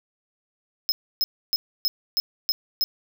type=tone bursts; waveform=square; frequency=5140 Hz; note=E8; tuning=45 cents flat; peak=-20 dBFS; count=7; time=0.89-2.84 s; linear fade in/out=0 ms; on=30 ms; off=290 ms; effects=none